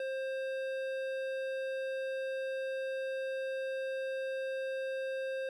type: tone with hard clipping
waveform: sine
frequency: 530 Hz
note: C5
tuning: 22 cents sharp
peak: -36 dBFS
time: 0-5.49 s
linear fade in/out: 2 ms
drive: 12 dB
effects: none